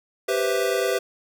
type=chord; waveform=square; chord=C major seventh; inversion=second; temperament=equal; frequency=392 / 493.9 / 523.3 / 659.3 Hz; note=G4 / B4 / C5 / E5; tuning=0 / 0 / 0 / 0 cents; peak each=-26 / -26 / -29 / -29 dBFS; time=0.28-0.99 s; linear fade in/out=10 ms; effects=none